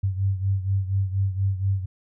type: beating tone pair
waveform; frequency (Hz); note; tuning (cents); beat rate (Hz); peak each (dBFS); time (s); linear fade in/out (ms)
sine; 96.1 / 100.3; G2 / G2; -34 / +40; 4.2; -22 / -27; 0.03-1.86; 10
effects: none